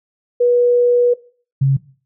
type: tone pair in turn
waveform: sine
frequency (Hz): 486 / 136.14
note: B4 / C#3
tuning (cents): -28 / -31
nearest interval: octave + minor seventh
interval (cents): 2203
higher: first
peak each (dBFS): -10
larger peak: neither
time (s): 0.4-1.14 / 1.61-1.77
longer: first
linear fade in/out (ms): 10
effects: noise-tail reverb RT60 0.4 s tail -18 dB re dry